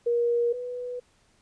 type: tone pair in turn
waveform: sine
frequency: 474.4 / 493 Hz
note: A#4 / B4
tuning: +30 / -3 cents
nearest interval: minor second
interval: 67 cents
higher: second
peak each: -21 / -31 dBFS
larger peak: first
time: 0.06-0.53 / 0.53-1 s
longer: neither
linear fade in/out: 10 ms
effects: pink hiss -64 dBFS RMS until 1.41 s + resampled to 22050 Hz